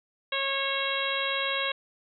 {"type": "harmonic tone", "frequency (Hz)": 547, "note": "C#5", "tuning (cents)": -23, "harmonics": [1, 2, 3, 4, 5, 6, 7], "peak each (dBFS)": [-34, -34, -34, -34, -34, -34, -34], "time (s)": [0.32, 1.72], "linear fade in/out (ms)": 5, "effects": []}